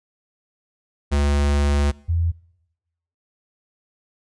square / sine tone pair in turn, 71.7 / 84.24 Hz, D2 / E2, -41 / +38 cents, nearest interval minor third, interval 279 cents, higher second, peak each -17 dBFS, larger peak neither, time 1.11-1.92 / 2.08-2.32 s, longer first, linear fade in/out 20 ms, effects noise-tail reverb RT60 0.9 s tail -24 dB re dry + resampled to 22050 Hz

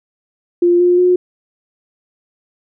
sine tone with pitch steps, 349.2 / 354.9 / 360.7 Hz, F4 / F4 / F#4, 0 / +28 / -44 cents, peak -8 dBFS, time 0.62-1.16 s, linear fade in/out 5 ms, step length 180 ms, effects none

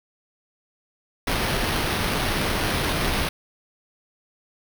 pink noise with sample-and-hold, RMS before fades -24 dBFS, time 1.27-3.29 s, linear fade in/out 5 ms, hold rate 7350 Hz, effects none

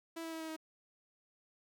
sawtooth tone with pitch steps, 329.6 / 326.4 / 323.2 / 320 / 316.9 Hz, E4 / E4 / E4 / D#4 / D#4, 0 / -17 / -34 / +49 / +32 cents, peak -37 dBFS, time 0.16-0.565 s, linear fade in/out 10 ms, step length 81 ms, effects none

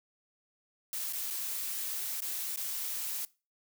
blue noise with dropouts, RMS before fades -36 dBFS, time 0.93-3.25 s, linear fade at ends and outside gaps 1 ms, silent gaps 1.126-1.133 / 1.303-1.307 / 2.205-2.22 / 2.56-2.573 s, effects noise-tail reverb RT60 0.3 s tail -21 dB re dry

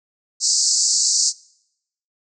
white band-pass noise, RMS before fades -18 dBFS, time 0.4-1.33 s, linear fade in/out 50 ms, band 4400 to 7900 Hz, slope 96 dB/octave, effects noise-tail reverb RT60 0.8 s tail -24 dB re dry

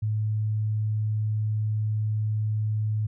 sine tone, 107.5 Hz, A2, 40 cents flat, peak -23 dBFS, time 0.02-3.07 s, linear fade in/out 10 ms, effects none

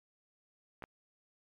clicks, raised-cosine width 0.5 ms, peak -29 dBFS, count 2, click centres 0.823 / 0.839 s, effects MP3 64 kbps

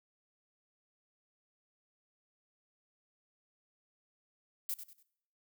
violet noise with echo, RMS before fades -36 dBFS, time 4.69-4.74 s, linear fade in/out 2 ms, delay 96 ms, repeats 3, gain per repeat -10 dB, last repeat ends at 5.028 s, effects noise-tail reverb RT60 0.7 s tail -21 dB re dry

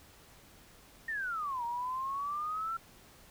sine exponential two-way sweep, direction down then up, 1864.7 to 932.3 to 1361 Hz, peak -33 dBFS, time 1.08-2.77 s, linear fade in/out 5 ms, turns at 1.64 s, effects pink hiss -58 dBFS RMS until 3.3 s

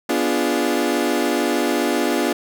30% pulse chord, B diminished seventh, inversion none, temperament equal, 246.9 / 293.7 / 349.2 / 415.3 Hz, B3 / D4 / F4 / Ab4, 0 / 0 / 0 / 0 cents, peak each -21 / -20 / -20 / -23 dBFS, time 0.09-2.33 s, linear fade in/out 5 ms, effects none

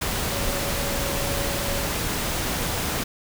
sine tone in noise, 561 Hz, C#5, 21 cents sharp, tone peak -32 dBFS, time 0.31-1.86 s, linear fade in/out 10 ms, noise pink, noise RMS -26 dBFS, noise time 0.01-3.04 s, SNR -9 dB, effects none

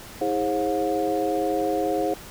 sine tone cluster, 320.6 / 411.5 / 533 / 718 Hz, E4 / G#4 / C5 / F5, -48 / -16 / +32 / +48 cents, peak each -27 dBFS, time 0.21-2.14 s, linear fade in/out 5 ms, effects pink hiss -42 dBFS RMS until 2.3 s

